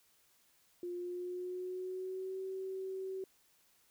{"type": "tone with pitch glide", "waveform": "sine", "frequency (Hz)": [352.9, 380.4], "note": ["F4", "F#4"], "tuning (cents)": [18, 48], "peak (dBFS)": -38, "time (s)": [0.83, 3.24], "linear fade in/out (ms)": 2, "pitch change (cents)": 130, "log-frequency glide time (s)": [0.95, 2.4], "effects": ["white hiss -70 dBFS RMS until 3.9 s"]}